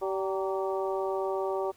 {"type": "harmonic tone with a mistuned harmonic", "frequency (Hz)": 192.4, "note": "G3", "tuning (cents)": -32, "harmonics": [2, 3, 4, 5, 6], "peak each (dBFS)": [-30, -34, -36, -38, -40], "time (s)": [0.01, 1.72], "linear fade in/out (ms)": 20, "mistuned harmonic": 5, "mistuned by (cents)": -64, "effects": ["pink hiss -60 dBFS RMS until 1.76 s"]}